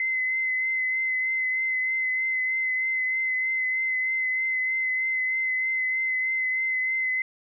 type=tone with vibrato; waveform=sine; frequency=2049 Hz; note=C7; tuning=37 cents flat; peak=-23 dBFS; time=0-7.22 s; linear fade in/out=2 ms; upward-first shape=triangle; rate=3.2 Hz; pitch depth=21 cents each way; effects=none